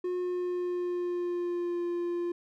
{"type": "tone with pitch glide", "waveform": "triangle", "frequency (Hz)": [360, 347.7], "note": ["F#4", "F4"], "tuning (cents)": [-47, -8], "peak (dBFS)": -27, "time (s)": [0.04, 2.32], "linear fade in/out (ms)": 5, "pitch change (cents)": -61, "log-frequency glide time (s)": [0.17, 1.85], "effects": []}